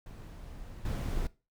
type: noise with level steps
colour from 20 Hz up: brown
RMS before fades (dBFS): -45 / -33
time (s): 0.06-1.27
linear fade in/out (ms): 2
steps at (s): 0.85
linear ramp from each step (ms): 2
effects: noise-tail reverb RT60 0.3 s tail -20 dB re dry